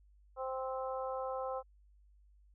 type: harmonic tone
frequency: 261.6 Hz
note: C4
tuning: in tune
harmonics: 2 / 3 / 4 / 5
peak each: -38 / -42 / -44 / -46 dBFS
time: 0.36-1.63 s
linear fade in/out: 50 ms
effects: added 50 Hz sine -61 dBFS peak until 2.54 s